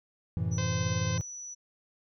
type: chord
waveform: triangle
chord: F# half-diminished seventh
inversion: none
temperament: equal with one note detuned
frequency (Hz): 92.5 / 110.7 / 130.81 / 164.81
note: F#2 / A2 / C3 / E3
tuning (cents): 0 / +11 / 0 / 0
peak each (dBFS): -31 / -30 / -36 / -31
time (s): 0.37-1.21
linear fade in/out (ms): 0
type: tone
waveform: sine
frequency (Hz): 5920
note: F#8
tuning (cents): 0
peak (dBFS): -39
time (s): 0.51-1.55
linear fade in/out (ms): 20
type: harmonic tone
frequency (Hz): 516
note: C5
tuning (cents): -24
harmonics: 1 / 2 / 3 / 4 / 5 / 6 / 7 / 8 / 9 / 10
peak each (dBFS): -39 / -42 / -44 / -45 / -46 / -47 / -47 / -48 / -49 / -49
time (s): 0.58-1.18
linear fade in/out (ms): 2
effects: none